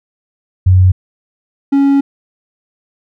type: tone pair in turn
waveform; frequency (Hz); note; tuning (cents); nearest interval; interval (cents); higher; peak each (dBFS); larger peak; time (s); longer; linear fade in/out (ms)
sine / triangle; 92.5 / 277.9; F#2 / C#4; 0 / +4; octave + perfect fifth; 1904; second; -4 / -5; first; 0.66-0.92 / 1.72-2.01; second; 10
effects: none